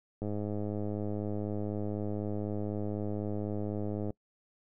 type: click train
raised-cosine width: 2 ms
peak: -23 dBFS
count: 405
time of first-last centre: 0.22-4.105 s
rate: 104 Hz
effects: noise-tail reverb RT60 0.1 s tail -24 dB re dry